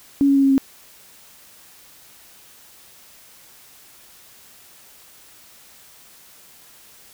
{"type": "tone with pitch steps", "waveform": "sine", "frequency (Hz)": [279.9, 277.3, 274.8, 272.2, 269.7], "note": ["C#4", "C#4", "C#4", "C#4", "C#4"], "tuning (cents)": [17, 1, -15, -31, -47], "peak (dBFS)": -12, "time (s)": [0.21, 0.58], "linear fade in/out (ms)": 0, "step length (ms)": 74, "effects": ["white hiss -48 dBFS RMS until 7.13 s"]}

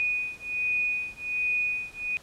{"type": "beating tone pair", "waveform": "sine", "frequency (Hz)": [2475, 2476.3], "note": ["D#7", "D#7"], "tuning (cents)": [-10, -9], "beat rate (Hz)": 1.3, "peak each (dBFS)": -29, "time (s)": [0, 2.17], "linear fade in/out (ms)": 0, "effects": ["pink hiss -52 dBFS RMS until 2.22 s", "low-pass 10000 Hz 12 dB/octave"]}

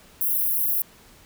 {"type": "high-pass noise", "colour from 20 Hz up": "white", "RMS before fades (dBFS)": -23, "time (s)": [0.21, 0.82], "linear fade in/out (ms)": 2, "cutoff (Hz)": 11000, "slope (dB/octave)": 48, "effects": ["pink hiss -52 dBFS RMS until 1.25 s"]}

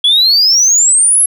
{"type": "exponential sweep", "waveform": "sine", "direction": "up", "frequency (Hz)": [3322, 11230], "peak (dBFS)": -4, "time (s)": [0.04, 1.26], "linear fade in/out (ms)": 5, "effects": ["tanh soft clip ceiling -4 dBFS"]}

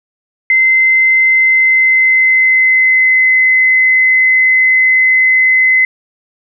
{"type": "tone with pitch glide", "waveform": "sine", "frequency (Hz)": [2067, 2042], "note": ["C7", "C7"], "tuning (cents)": [-22, -43], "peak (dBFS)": -6, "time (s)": [0.5, 5.85], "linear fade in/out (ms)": 2, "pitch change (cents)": -21, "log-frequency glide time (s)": [1.27, 3.32], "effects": []}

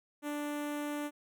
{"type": "tone with notch filter", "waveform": "sawtooth", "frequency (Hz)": 293.7, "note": "D4", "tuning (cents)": 0, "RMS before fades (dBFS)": -37, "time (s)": [0.22, 1.11], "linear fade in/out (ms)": 50, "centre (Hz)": 4700, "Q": 1.3, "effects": []}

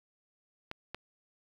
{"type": "clicks", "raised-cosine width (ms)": 0.3, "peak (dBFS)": -22, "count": 2, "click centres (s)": [0.714, 0.946], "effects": ["8-bit"]}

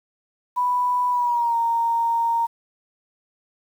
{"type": "tone with pitch glide", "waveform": "sine", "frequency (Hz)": [987.8, 927], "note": ["B5", "A#5"], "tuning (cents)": [0, -10], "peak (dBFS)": -18, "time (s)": [0.56, 2.47], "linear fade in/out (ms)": 20, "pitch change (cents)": -110, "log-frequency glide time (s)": [1.1, 1.56], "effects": ["8-bit"]}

